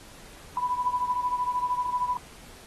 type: beating tone pair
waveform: sine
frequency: 987.8 / 1000.8 Hz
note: B5 / B5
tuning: 0 / +23 cents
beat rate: 13 Hz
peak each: -26 / -30 dBFS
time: 0.57-2.17 s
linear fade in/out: 2 ms
effects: pink hiss -49 dBFS RMS until 2.66 s + AAC 32 kbps